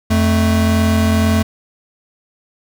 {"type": "tone pair together", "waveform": "square", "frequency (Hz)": [87.31, 220], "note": ["F2", "A3"], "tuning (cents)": [0, 0], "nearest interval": "octave + major third", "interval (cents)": 1600, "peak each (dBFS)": -15, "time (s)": [0.1, 1.43], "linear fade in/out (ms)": 10, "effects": []}